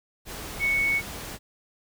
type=tone in noise; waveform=sine; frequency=2217 Hz; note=C#7; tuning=in tune; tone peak=-21 dBFS; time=0.59-1.02 s; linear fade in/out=50 ms; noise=pink; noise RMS=-37 dBFS; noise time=0.25-1.39 s; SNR=+13 dB; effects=none